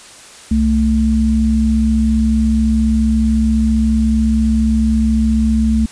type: tone pair together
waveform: sine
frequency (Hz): 65.82 / 221.4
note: C2 / A3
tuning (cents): +11 / +11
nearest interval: octave + major sixth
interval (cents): 2100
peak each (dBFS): -15 / -12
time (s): 0.51-5.86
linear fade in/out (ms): 5
effects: white hiss -38 dBFS RMS until 5.91 s + resampled to 22050 Hz